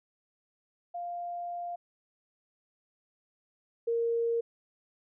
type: tone pair in turn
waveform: sine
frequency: 698.5 / 464.6 Hz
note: F5 / A#4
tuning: 0 / -6 cents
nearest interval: perfect fifth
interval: 706 cents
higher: first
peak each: -34 / -26 dBFS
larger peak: second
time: 0.94-1.76 / 3.87-4.41 s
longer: first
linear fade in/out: 10 ms
effects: none